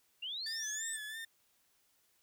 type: linear sweep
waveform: sine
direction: up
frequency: 2708 to 8372 Hz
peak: -38 dBFS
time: 0.22-0.97 s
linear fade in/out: 10 ms
type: tone with vibrato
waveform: 30% pulse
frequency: 1760 Hz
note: A6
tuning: in tune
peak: -39 dBFS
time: 0.46-1.25 s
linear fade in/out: 5 ms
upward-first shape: sine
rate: 3 Hz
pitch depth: 54 cents each way
effects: white hiss -73 dBFS RMS until 2.22 s